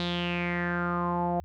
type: tone with low-pass filter sweep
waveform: sawtooth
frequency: 174.61 Hz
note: F3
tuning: in tune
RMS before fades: -29 dBFS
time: 0-1.4 s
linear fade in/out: 0 ms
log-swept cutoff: 3900 to 710 Hz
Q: 6.1
effects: added 79 Hz sine -45 dBFS peak until 1.44 s